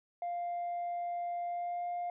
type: tone with pitch glide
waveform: sine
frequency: 698.5 to 703.8 Hz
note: F5 to F5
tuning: 0 to +13 cents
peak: -32 dBFS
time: 0.22-2.1 s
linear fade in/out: 2 ms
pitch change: +13 cents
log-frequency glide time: 1.46-1.86 s
effects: tanh soft clip ceiling -32 dBFS